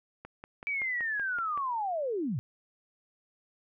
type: click train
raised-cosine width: 0.5 ms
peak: -28 dBFS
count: 8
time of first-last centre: 0.25-1.576 s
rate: 5.28 Hz
type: linear sweep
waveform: sine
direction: down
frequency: 2319 to 104.1 Hz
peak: -29 dBFS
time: 0.67-2.39 s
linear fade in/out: 0 ms
effects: none